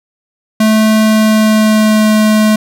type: tone with pitch glide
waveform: square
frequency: 217.5 to 215.1 Hz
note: A3 to A3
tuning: -20 to -39 cents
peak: -7 dBFS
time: 0.6-2.56 s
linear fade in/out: 5 ms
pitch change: -19 cents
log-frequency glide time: 1.01-2.12 s
effects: none